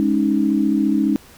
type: chord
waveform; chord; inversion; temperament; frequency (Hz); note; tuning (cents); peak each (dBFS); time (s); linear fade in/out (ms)
sine; Ab suspended fourth; none; just; 207.7 / 276.9 / 311.5; Ab3 / Db4 / Eb4; 0 / -2 / +2; -19; 0-1.16; 0
effects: pink hiss -46 dBFS RMS until 1.37 s